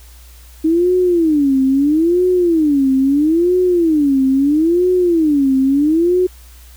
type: tone with vibrato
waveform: sine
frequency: 311.1 Hz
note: D#4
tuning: in tune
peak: -10 dBFS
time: 0.64-6.27 s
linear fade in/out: 10 ms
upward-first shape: sine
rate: 0.76 Hz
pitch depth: 280 cents each way
effects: added 60 Hz sine -38 dBFS peak until 6.76 s + white hiss -46 dBFS RMS until 6.76 s